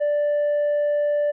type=tone with tanh clipping; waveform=sine; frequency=587.3 Hz; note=D5; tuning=in tune; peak=-19 dBFS; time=0-1.32 s; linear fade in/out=20 ms; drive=2 dB; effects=none